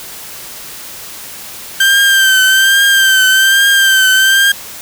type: tone with vibrato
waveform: 30% pulse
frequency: 1568 Hz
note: G6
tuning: in tune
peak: -4 dBFS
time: 1.8-4.52 s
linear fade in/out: 5 ms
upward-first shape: triangle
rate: 1.2 Hz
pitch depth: 50 cents each way
effects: white hiss -29 dBFS RMS until 4.81 s